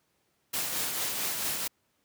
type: noise with tremolo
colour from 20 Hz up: white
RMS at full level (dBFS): -30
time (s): 0.53-1.68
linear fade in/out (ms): 10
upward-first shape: triangle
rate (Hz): 4.5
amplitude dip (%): 40
effects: pink hiss -73 dBFS RMS until 2.04 s + high-pass 100 Hz 12 dB/octave